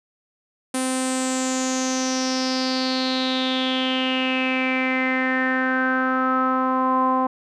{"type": "tone with low-pass filter sweep", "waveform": "sawtooth", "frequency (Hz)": 259, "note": "C4", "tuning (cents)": -17, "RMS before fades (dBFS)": -22, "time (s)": [0.74, 7.27], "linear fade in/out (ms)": 5, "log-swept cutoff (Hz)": [9500, 950], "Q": 7.1, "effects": []}